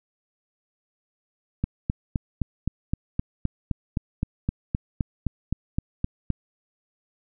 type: click train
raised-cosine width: 5 ms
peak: -11 dBFS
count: 19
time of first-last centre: 1.64-6.303 s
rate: 3.86 Hz
effects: none